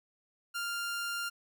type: tone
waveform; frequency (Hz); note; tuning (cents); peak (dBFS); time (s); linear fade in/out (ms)
sawtooth; 1396.9; F6; 0; -30; 0.54-1.3; 20
effects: none